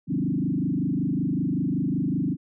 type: tone with frequency modulation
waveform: sine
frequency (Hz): 220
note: A3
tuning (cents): 0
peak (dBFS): -22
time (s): 0.07-2.37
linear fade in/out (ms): 50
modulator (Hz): 25.3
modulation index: 3.1
effects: none